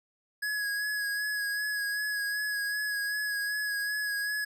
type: tone with vibrato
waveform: square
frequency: 1672 Hz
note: G#6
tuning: 11 cents sharp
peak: -30 dBFS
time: 0.42-4.45 s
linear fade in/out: 10 ms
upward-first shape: sine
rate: 2.6 Hz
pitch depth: 25 cents each way
effects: none